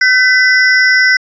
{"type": "ring-modulated tone", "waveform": "square", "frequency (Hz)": 1760, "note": "A6", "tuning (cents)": 0, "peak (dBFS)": -4, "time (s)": [0.01, 1.17], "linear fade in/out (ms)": 5, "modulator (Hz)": 235, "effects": ["resampled to 16000 Hz"]}